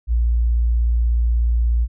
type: tone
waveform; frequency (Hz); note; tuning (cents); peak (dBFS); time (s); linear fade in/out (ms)
sine; 58.27; A#1; 0; -14; 0.07-1.88; 50
effects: none